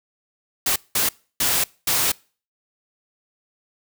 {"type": "noise bursts at uneven times", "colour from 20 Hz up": "white", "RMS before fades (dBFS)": -20, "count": 4, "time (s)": [[0.66, 0.76], [0.95, 1.09], [1.4, 1.64], [1.87, 2.12]], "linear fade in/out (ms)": 5, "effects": ["noise-tail reverb RT60 0.4 s tail -25 dB re dry"]}